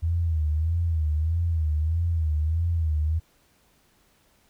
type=tone with vibrato; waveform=sine; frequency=80.5 Hz; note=E2; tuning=41 cents flat; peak=-21 dBFS; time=0.02-3.2 s; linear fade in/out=20 ms; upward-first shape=sine; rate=1.6 Hz; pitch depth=100 cents each way; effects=pink hiss -63 dBFS RMS until 4.49 s